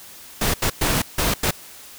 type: noise bursts at uneven times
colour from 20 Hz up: pink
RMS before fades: -20 dBFS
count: 5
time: 0.41-0.54 / 0.62-0.7 / 0.81-1.02 / 1.18-1.34 / 1.43-1.51 s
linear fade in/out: 5 ms
effects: white hiss -42 dBFS RMS until 1.98 s